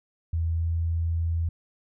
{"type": "tone with pitch glide", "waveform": "sine", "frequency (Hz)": [82.4, 83.12], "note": ["E2", "E2"], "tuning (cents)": [0, 15], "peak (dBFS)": -23, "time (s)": [0.33, 1.49], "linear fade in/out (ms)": 5, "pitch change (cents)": 15, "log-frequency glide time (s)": [0.55, 0.66], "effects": []}